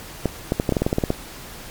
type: clicks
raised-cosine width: 2 ms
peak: -5 dBFS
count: 12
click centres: 0.257 / 0.521 / 0.599 / 0.692 / 0.723 / 0.768 / 0.82 / 0.865 / 0.929 / 0.984 / 1.038 / 1.104 s
effects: pink hiss -38 dBFS RMS until 1.7 s + MP3 96 kbps